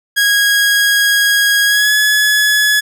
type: tone with pitch glide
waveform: sawtooth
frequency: 1646 to 1699.1 Hz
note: G#6 to G#6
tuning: -16 to +39 cents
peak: -6 dBFS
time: 0.16-2.81 s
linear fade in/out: 20 ms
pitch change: +55 cents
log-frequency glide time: 1.65-1.93 s
effects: none